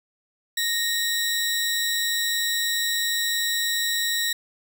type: tone pair together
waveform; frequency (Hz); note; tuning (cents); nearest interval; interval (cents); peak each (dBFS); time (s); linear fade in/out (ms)
sawtooth; 1857 / 3914; A#6 / B7; -7 / -16; octave + minor second; 1291; -22; 0.57-4.33; 5
effects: none